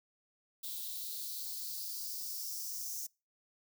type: noise with high-pass filter sweep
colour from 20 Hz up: violet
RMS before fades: -41 dBFS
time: 0.63-3.07 s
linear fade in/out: 10 ms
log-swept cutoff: 3600 to 6000 Hz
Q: 4.7
effects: noise-tail reverb RT60 0.3 s tail -26 dB re dry